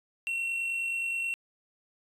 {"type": "tone with amplitude modulation", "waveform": "triangle", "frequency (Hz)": 2722, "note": "F7", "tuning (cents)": -45, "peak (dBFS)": -26, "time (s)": [0.27, 1.34], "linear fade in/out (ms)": 0, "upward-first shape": "sine", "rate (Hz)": 49.5, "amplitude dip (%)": 30, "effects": ["resampled to 32000 Hz"]}